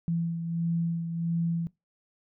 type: beating tone pair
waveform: sine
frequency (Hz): 167.6 / 169.1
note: E3 / E3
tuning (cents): +29 / +44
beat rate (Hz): 1.5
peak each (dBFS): -27 / -36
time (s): 0.08-1.67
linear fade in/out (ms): 0
effects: noise-tail reverb RT60 0.2 s tail -21 dB re dry